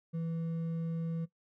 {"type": "tone with hard clipping", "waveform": "triangle", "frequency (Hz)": 164.81, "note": "E3", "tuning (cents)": 0, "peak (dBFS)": -34, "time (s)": [0.13, 1.26], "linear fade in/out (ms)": 20, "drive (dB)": 8, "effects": ["noise-tail reverb RT60 0.1 s tail -17 dB re dry"]}